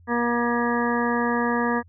harmonic tone, 238.3 Hz, A#3, 38 cents sharp, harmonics 1 / 2 / 3 / 4 / 5 / 7 / 8, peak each -24 / -27 / -32 / -28 / -30 / -29 / -34 dBFS, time 0.07-1.83 s, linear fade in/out 50 ms, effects added 87 Hz sine -49 dBFS peak until 1.88 s

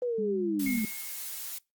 sine linear sweep, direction down, 502 to 206.1 Hz, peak -27 dBFS, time 0.02-0.85 s, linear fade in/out 2 ms
sine tone, 202.8 Hz, G#3, 41 cents flat, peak -33 dBFS, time 0.18-0.79 s, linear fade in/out 5 ms
blue noise, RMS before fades -38 dBFS, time 0.59-1.59 s, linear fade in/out 10 ms
sine tone with exponential decay, 2160 Hz, C#7, 45 cents flat, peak -32 dBFS, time 0.66-1.54 s, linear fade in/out 5 ms, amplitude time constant 190 ms
effects noise-tail reverb RT60 0.2 s tail -22 dB re dry + Opus 24 kbps

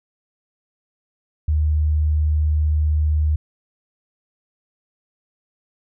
sine tone, 76.3 Hz, D#2, 33 cents flat, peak -15 dBFS, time 1.48-3.36 s, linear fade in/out 5 ms, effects none

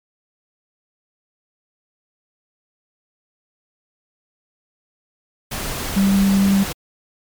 sine tone in noise, 196 Hz, G3, in tune, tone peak -12 dBFS, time 5.96-6.64 s, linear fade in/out 10 ms, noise pink, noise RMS -26 dBFS, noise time 5.51-6.73 s, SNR +11 dB, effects MP3 96 kbps

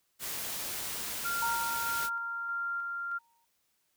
white noise, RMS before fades -37 dBFS, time 0.19-2.1 s, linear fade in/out 50 ms
sine tone with tremolo, 1390 Hz, F6, 9 cents flat, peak -31 dBFS, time 1.24-3.19 s, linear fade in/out 20 ms, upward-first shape square, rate 1.6 Hz, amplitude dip 25%
sine tone with exponential decay, 929 Hz, A#5, 6 cents flat, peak -30 dBFS, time 1.42-3.45 s, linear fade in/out 5 ms, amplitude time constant 440 ms
effects white hiss -75 dBFS RMS until 3.96 s

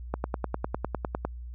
click train, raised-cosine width 1 ms, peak -14 dBFS, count 12, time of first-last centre 0.14-1.25 s, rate 9.91 Hz, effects added 60 Hz sine -37 dBFS peak until 1.54 s

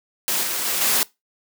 white noise with level steps, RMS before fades -22 / -25 / -23 / -19 dBFS, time 0.28-1.03 s, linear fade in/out 0 ms, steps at 0.43 / 0.65 / 0.81 s, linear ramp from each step 2 ms, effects noise-tail reverb RT60 0.2 s tail -21 dB re dry + high-pass 200 Hz 12 dB/octave

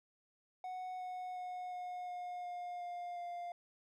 triangle tone with pitch steps, 738 / 732.5 / 727 / 721.6 / 716.2 / 710.8 / 705.5 / 700.2 Hz, F#5 / F#5 / F#5 / F#5 / F5 / F5 / F5 / F5, -5 / -18 / -31 / -44 / +43 / +30 / +17 / +4 cents, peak -39 dBFS, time 0.64-3.52 s, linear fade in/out 2 ms, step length 360 ms, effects none

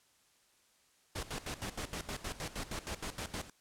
pink noise with tremolo, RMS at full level -39 dBFS, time 1.15-3.5 s, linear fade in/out 10 ms, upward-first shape square, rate 6.4 Hz, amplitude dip 80%, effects white hiss -69 dBFS RMS until 3.6 s + low-pass 10000 Hz 12 dB/octave

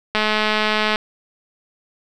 click train, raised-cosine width 0.3 ms, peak -3 dBFS, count 174, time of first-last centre 0.15-0.958 s, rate 214 Hz, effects none

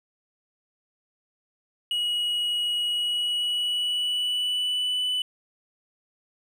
triangle tone with pitch glide, 2907 to 2989 Hz, F#7 to F#7, -31 to +17 cents, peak -22 dBFS, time 1.91-5.22 s, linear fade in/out 2 ms, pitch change +48 cents, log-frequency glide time 2.87-5.09 s, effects none

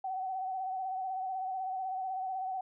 sine tone with vibrato, 756 Hz, F#5, 37 cents sharp, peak -33 dBFS, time 0.04-2.61 s, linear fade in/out 5 ms, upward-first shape sine, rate 16 Hz, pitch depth 40 cents each way, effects none

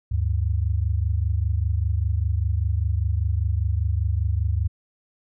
sine tone pair together, 74.24 / 99.3 Hz, D2 / G2, +19 / +23 cents, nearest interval perfect fourth, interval 504 cents, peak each -22 / -23 dBFS, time 0.11-4.68 s, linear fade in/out 10 ms, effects none

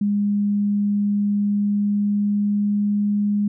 sine tone with pitch glide, 204.4 to 205.7 Hz, G#3 to G#3, -27 to -16 cents, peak -17 dBFS, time 0.01-3.48 s, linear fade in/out 5 ms, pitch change +11 cents, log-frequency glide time 1.38-3.03 s, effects none

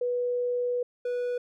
sine / triangle tone pair in turn, 490 / 490 Hz, B4 / B4, -14 / -14 cents, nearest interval unison, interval 0 cents, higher neither, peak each -25 dBFS, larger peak neither, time 0.01-0.83 / 1.05-1.38 s, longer first, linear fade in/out 5 ms, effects none

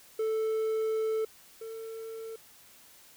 triangle tone pair in turn, 440 / 448.5 Hz, A4 / A4, 0 / +33 cents, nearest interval unison, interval 33 cents, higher second, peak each -25 / -36 dBFS, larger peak first, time 0.19-1.25 / 1.61-2.36 s, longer first, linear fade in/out 5 ms, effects white hiss -56 dBFS RMS until 3.16 s

